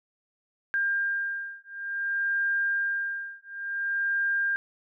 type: beating tone pair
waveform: sine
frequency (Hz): 1600 / 1600.56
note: G6 / G6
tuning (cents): +35 / +36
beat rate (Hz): 0.56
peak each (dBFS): -29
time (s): 0.74-4.56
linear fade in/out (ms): 0
effects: none